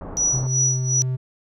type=low-pass noise; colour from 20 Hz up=pink; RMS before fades=-34 dBFS; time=0.01-0.47 s; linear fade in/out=2 ms; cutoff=1100 Hz; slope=24 dB/octave
type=tone with tremolo; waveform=sine; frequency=5870 Hz; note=F#8; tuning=15 cents flat; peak=-16 dBFS; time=0.17-1.02 s; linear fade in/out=0 ms; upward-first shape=sine; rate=2.7 Hz; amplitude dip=90%
type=tone with pitch glide; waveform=triangle; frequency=129.6 to 128.33 Hz; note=C3 to C3; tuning=-16 to -33 cents; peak=-19 dBFS; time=0.32-1.17 s; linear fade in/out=20 ms; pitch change=-17 cents; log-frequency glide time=0.5-1.04 s
effects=none